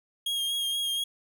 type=tone with vibrato; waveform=45% pulse; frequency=3257 Hz; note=G#7; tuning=34 cents flat; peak=-27 dBFS; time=0.26-1.04 s; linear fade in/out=5 ms; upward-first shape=sine; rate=4.2 Hz; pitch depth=25 cents each way; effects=none